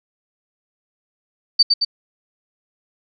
sine tone with echo, 4600 Hz, D8, 37 cents flat, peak -7 dBFS, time 1.59-1.63 s, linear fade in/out 10 ms, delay 110 ms, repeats 2, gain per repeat -4 dB, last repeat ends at 1.85 s, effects none

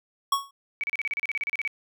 square tone with exponential decay, 1108.7 Hz, C#6, in tune, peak -18 dBFS, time 0.32-0.51 s, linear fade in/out 5 ms, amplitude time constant 41 ms
sine tone bursts, 2276 Hz, C#7, 45 cents sharp, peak -25 dBFS, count 15, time 0.81-1.676 s, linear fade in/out 0 ms, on 26 ms, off 34 ms
effects none

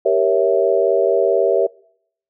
sine chord, G diminished seventh, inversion none, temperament equal with one note detuned, 392 / 470.2 / 554.4 / 659.3 Hz, G4 / Bb4 / Db5 / Fb5, 0 / +15 / 0 / 0 cents, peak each -18 dBFS, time 0.05-1.67 s, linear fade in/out 10 ms, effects noise-tail reverb RT60 0.7 s tail -25 dB re dry

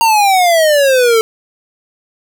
square exponential sweep, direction down, 932.3 to 440 Hz, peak -8 dBFS, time 0.01-1.21 s, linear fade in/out 0 ms, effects none

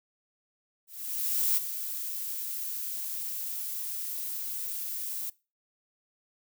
violet noise with ADSR envelope, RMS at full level -25 dBFS, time 0.87-5.3 s, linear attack 700 ms, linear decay 19 ms, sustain -10 dB, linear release 6 ms, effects noise-tail reverb RT60 0.3 s tail -22 dB re dry

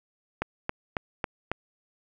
click train, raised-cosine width 0.5 ms, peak -12 dBFS, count 5, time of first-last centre 0.42-1.516 s, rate 3.65 Hz, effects none

